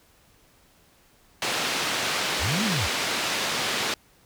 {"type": "band-pass noise", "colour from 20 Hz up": "white", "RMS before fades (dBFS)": -27, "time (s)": [1.42, 3.94], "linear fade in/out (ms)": 2, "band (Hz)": [150, 4200], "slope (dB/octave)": 12}
{"type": "linear two-way sweep", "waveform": "sine", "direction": "up then down", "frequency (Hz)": [49.33, 233.1, 53.6], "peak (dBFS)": -25, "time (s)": [2.39, 2.89], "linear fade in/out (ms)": 50, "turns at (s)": 2.64}
{"effects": ["pink hiss -59 dBFS RMS until 4.25 s"]}